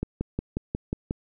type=click train; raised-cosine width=3 ms; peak=-14 dBFS; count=7; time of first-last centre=0.03-1.109 s; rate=5.56 Hz; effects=none